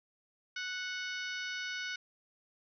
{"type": "harmonic tone with a mistuned harmonic", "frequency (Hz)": 740, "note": "F#5", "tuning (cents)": 0, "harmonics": [2, 3, 4, 5, 6, 7, 8], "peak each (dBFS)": [-39, -43, -45, -47, -49, -50, -51], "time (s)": [0.56, 1.96], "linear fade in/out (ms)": 5, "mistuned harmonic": 3, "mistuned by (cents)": -16, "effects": []}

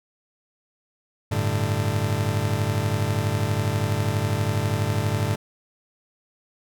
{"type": "chord", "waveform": "40% pulse", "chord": "G suspended second", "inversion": "none", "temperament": "just", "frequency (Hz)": [98, 110.25, 147], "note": ["G2", "A2", "D3"], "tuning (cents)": [0, 4, 2], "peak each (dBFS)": [-25, -24, -28], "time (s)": [1.31, 5.36], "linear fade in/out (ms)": 10, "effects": []}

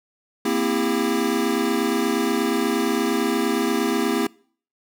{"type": "chord", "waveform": "square", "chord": "C dominant seventh", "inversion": "third", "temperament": "equal with one note detuned", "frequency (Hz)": [233.1, 261.6, 329.6, 401.2], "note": ["Bb3", "C4", "E4", "G4"], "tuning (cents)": [0, 0, 0, 40], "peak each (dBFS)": -26, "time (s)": [0.45, 4.27], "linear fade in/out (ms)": 5, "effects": ["noise-tail reverb RT60 0.5 s tail -24 dB re dry"]}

